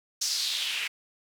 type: noise with band-pass filter sweep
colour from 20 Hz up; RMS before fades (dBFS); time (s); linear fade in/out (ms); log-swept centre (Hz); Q
white; -30; 0.21-0.88; 10; 5800 to 2300; 3.5
effects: none

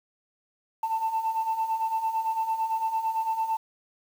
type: beating tone pair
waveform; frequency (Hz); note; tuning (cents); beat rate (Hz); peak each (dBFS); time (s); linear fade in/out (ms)
sine; 885 / 893.9; A5 / A5; +10 / +27; 8.9; -30 / -25; 0.83-3.57; 5
effects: tanh soft clip ceiling -20 dBFS + 8-bit

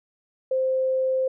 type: tone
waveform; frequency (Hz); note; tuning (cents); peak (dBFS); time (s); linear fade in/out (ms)
sine; 522; C5; -4; -20; 0.51-1.28; 5
effects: none

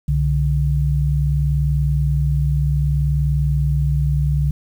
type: tone pair together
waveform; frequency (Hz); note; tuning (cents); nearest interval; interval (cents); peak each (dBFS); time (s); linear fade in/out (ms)
sine; 64.6 / 145.23; C2 / D3; -21 / -19; octave + major second; 1402; -18 / -17; 0.08-4.51; 5
effects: 8-bit

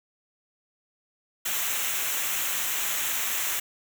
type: noise with comb filter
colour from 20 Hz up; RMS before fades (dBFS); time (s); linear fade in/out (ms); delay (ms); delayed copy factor
white; -28; 1.45-3.6; 10; 0.21; -0.65
effects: none

